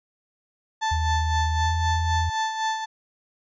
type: tone with tremolo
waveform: 35% pulse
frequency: 880 Hz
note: A5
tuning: in tune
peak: -20 dBFS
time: 0.81-2.86 s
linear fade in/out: 20 ms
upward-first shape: sine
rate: 3.9 Hz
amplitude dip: 55%
type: tone with pitch glide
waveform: sine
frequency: 79.7 to 83.61 Hz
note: D#2 to E2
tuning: +42 to +25 cents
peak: -22 dBFS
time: 0.91-2.3 s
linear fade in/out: 10 ms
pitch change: +83 cents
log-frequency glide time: 1.57-1.7 s
effects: resampled to 16000 Hz